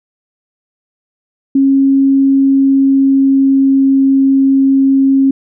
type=tone with pitch glide; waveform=sine; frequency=272.2 to 270.5 Hz; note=C#4 to C#4; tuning=-31 to -42 cents; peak=-6 dBFS; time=1.55-5.31 s; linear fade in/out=5 ms; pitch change=-11 cents; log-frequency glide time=2.25-3.98 s; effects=none